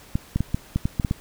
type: clicks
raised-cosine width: 5 ms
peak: -9 dBFS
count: 9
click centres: 0.155 / 0.36 / 0.406 / 0.545 / 0.76 / 0.855 / 0.998 / 1.048 / 1.111 s
effects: pink hiss -48 dBFS RMS until 1.2 s